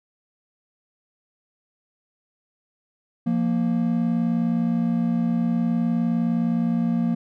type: tone pair together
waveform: triangle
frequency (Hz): 173.61 / 233.1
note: F3 / A#3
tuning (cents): -10 / 0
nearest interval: perfect fourth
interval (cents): 510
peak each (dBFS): -22 / -19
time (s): 3.26-7.15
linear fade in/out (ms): 10
effects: none